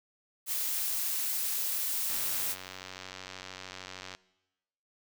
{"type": "noise", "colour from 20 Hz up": "blue", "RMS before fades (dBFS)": -32, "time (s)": [0.46, 2.56], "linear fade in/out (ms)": 50}
{"type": "click train", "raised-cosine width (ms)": 0.2, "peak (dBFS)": -24, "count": 192, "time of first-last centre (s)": [2.1, 4.149], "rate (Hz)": 93.2}
{"effects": ["noise-tail reverb RT60 1.0 s tail -20 dB re dry"]}